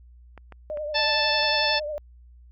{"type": "clicks", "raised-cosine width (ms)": 0.5, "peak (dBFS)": -28, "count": 4, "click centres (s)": [0.377, 0.523, 0.773, 1.43]}
{"type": "tone with vibrato", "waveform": "sine", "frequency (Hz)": 600, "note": "D5", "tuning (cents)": 37, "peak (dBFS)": -28, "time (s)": [0.7, 1.98], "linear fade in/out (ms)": 0, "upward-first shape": "triangle", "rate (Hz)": 11, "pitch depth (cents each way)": 63}
{"type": "harmonic tone", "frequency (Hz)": 880, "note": "A5", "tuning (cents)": 0, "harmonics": [1, 2, 3, 4, 5, 6], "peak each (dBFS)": [-28, -28, -28, -28, -28, -28], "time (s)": [0.94, 1.8], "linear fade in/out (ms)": 20}
{"effects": ["added 60 Hz sine -47 dBFS peak until 2.51 s"]}